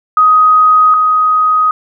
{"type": "tone pair in turn", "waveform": "sine", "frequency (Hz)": [1254, 1254], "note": ["D#6", "D#6"], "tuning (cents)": [13, 13], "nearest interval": "unison", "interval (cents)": 0, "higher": "neither", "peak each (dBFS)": [-4, -7], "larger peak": "first", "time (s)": [[0.17, 0.94], [0.94, 1.71]], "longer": "neither", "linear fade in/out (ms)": 2, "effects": []}